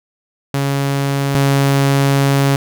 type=tone pair in turn; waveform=sawtooth; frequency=139.1 / 138.57 Hz; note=C#3 / C#3; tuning=+6 / 0 cents; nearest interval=unison; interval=6 cents; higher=first; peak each=-11 / -7 dBFS; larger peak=second; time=0.54-1.35 / 1.35-2.56 s; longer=second; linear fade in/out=2 ms; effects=none